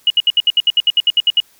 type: tone bursts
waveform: sine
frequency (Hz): 2903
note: F#7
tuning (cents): -34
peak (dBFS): -8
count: 14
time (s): 0.07-1.402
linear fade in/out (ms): 2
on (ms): 32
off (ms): 68
effects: white hiss -52 dBFS RMS until 1.59 s